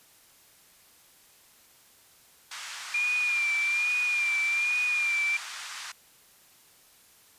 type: band-pass noise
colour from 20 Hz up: pink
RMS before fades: -40 dBFS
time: 2.51-5.92 s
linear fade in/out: 5 ms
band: 1100 to 8200 Hz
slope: 24 dB/octave
type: tone with vibrato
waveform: sine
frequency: 2399 Hz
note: D7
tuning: 36 cents sharp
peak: -24 dBFS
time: 2.94-5.37 s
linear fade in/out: 5 ms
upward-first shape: sine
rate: 1.2 Hz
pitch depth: 49 cents each way
effects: white hiss -58 dBFS RMS until 7.38 s + resampled to 32000 Hz